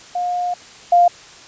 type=tone pair in turn; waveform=sine; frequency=713 / 700.3 Hz; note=F5 / F5; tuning=+36 / +5 cents; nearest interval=unison; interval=31 cents; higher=first; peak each=-18 / -8 dBFS; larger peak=second; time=0.15-0.54 / 0.92-1.08 s; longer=first; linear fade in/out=5 ms; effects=white hiss -41 dBFS RMS until 1.47 s + resampled to 16000 Hz